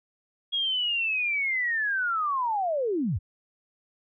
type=linear sweep; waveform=sine; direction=down; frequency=3313 to 65.3 Hz; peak=-24 dBFS; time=0.52-3.19 s; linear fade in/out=20 ms; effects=none